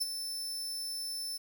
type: tone with ADSR envelope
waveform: sawtooth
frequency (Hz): 5290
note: E8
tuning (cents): +5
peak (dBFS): -25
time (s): 0-1.38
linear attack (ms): 17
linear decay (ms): 28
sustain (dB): -8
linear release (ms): 16
effects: 10-bit